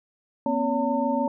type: tone cluster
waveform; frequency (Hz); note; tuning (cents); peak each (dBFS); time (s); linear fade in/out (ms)
sine; 239.2 / 265.7 / 567 / 905; A#3 / C4 / C#5 / A5; +45 / +27 / +39 / +48; -27; 0.46-1.28; 2
effects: none